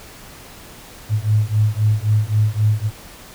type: beating tone pair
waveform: sine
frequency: 105 / 108.8 Hz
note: G#2 / A2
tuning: +19 / -19 cents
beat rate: 3.8 Hz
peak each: -17 dBFS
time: 1.09-2.91 s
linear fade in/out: 50 ms
effects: pink hiss -40 dBFS RMS until 3.34 s